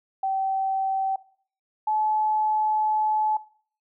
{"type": "tone pair in turn", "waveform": "sine", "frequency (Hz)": [771, 859.6], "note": ["G5", "A5"], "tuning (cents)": [-29, -41], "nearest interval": "major second", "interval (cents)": 188, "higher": "second", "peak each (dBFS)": [-22, -21], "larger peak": "second", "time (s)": [[0.23, 1.16], [1.87, 3.37]], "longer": "second", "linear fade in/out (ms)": 5, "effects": ["noise-tail reverb RT60 0.5 s tail -19 dB re dry"]}